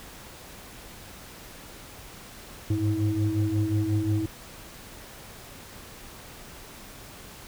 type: tone cluster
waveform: sine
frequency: 100.5 / 106.1 / 321.4 Hz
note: G2 / G#2 / E4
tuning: +44 / +38 / -44 cents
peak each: -26 dBFS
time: 2.7-4.26 s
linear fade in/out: 5 ms
effects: tanh soft clip ceiling -16 dBFS + pink hiss -45 dBFS RMS until 7.47 s